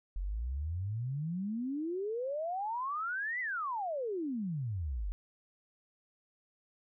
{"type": "exponential two-way sweep", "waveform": "sine", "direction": "up then down", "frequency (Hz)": [42.97, 2045, 42.97], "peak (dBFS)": -33, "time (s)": [0.16, 5.12], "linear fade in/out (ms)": 0, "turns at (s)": 3.4, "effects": []}